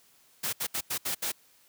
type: noise bursts at uneven times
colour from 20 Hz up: white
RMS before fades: -31 dBFS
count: 6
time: 0.43-0.53 / 0.6-0.67 / 0.74-0.81 / 0.9-0.98 / 1.05-1.15 / 1.22-1.32 s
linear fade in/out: 10 ms
effects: white hiss -62 dBFS RMS until 1.68 s + high-pass 80 Hz 12 dB/octave

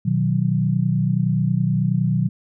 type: chord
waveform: sine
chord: B major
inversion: none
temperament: equal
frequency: 123.47 / 155.56 / 185 Hz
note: B2 / D#3 / F#3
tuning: 0 / 0 / 0 cents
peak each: -21 dBFS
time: 0.05-2.29 s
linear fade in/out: 10 ms
effects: none

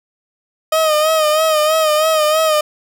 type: tone with vibrato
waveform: 30% pulse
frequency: 622.3 Hz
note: D#5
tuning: in tune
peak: -9 dBFS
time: 0.72-2.61 s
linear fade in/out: 5 ms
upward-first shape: sine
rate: 3.1 Hz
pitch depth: 53 cents each way
effects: none

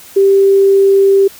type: tone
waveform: sine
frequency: 392.4 Hz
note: G4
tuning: 2 cents sharp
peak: -5 dBFS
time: 0.16-1.28 s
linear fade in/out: 10 ms
effects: white hiss -37 dBFS RMS until 1.39 s

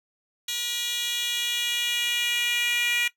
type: tone with high-pass filter sweep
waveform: 10% pulse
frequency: 479.8 Hz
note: A#4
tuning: 50 cents sharp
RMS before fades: -26 dBFS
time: 0.48-3.08 s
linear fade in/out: 5 ms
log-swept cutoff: 3900 to 2400 Hz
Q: 3
effects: noise-tail reverb RT60 0.1 s tail -17 dB re dry

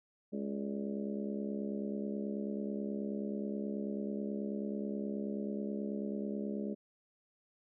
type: harmonic tone with a mistuned harmonic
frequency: 69.3 Hz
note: C#2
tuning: in tune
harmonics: 3 / 4 / 5 / 6 / 7 / 8 / 9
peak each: -37 / -44 / -45 / -43 / -53 / -47 / -55 dBFS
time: 0.32-6.75 s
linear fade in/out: 20 ms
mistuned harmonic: 8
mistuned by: +63 cents
effects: none

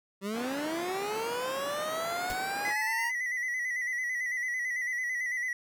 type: linear sweep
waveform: 25% pulse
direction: up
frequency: 190 to 945 Hz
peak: -28 dBFS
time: 0.21-3.12 s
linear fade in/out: 50 ms
type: band-pass noise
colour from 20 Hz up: white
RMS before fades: -41 dBFS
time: 0.32-2.75 s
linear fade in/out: 50 ms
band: 180 to 1400 Hz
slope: 12 dB/octave
type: noise with exponential decay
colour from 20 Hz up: pink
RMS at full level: -32 dBFS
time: 2.3-2.39 s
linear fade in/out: 1 ms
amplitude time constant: 19 ms
type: tone with vibrato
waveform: triangle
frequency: 1975.5 Hz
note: B6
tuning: in tune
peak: -28 dBFS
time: 2.65-5.53 s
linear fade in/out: 2 ms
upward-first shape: square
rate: 9 Hz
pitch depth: 41 cents each way
effects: none

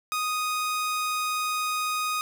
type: tone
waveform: sawtooth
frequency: 1244.5 Hz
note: D#6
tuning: in tune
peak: -22 dBFS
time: 0.12-2.21 s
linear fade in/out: 0 ms
effects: none

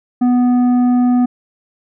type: tone with tanh clipping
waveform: triangle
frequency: 246.9 Hz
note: B3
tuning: in tune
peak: -11 dBFS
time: 0.21-1.26 s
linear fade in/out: 10 ms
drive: 12 dB
effects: none

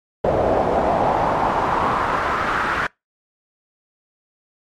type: noise with band-pass filter sweep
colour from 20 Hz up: brown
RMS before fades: -19 dBFS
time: 0.24-2.87 s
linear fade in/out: 5 ms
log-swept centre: 580 to 1500 Hz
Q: 2.7
effects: noise-tail reverb RT60 0.2 s tail -25 dB re dry + MP3 64 kbps

